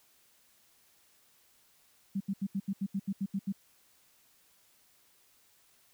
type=tone bursts; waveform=sine; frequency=196 Hz; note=G3; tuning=in tune; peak=-29 dBFS; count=11; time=2.15-3.525 s; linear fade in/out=10 ms; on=55 ms; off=77 ms; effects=white hiss -66 dBFS RMS until 5.93 s